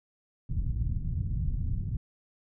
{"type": "low-pass noise", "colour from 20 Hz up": "white", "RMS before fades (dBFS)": -30, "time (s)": [0.49, 1.97], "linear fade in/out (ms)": 5, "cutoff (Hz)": 130, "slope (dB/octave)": 24, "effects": []}